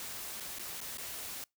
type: noise with dropouts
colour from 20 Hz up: white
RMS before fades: -42 dBFS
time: 0-1.44 s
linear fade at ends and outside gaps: 1 ms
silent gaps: 0.4-0.406 / 0.586-0.594 / 0.805-0.813 / 0.973-0.982 s
effects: noise-tail reverb RT60 0.2 s tail -26 dB re dry